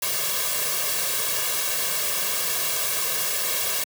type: noise with comb filter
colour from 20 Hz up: white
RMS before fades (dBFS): -25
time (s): 0.02-3.84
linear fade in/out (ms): 5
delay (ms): 1.8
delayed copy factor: +1
effects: high-pass 150 Hz 12 dB/octave